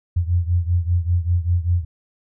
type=beating tone pair; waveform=sine; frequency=85.7 / 90.8 Hz; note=F2 / F#2; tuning=-32 / -32 cents; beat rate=5.1 Hz; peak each=-18 / -21 dBFS; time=0.16-1.85 s; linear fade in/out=10 ms; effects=none